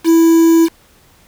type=tone with quantisation; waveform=triangle; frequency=329.6 Hz; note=E4; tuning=in tune; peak=-4 dBFS; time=0.04-0.69 s; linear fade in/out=50 ms; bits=4; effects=pink hiss -49 dBFS RMS until 1.27 s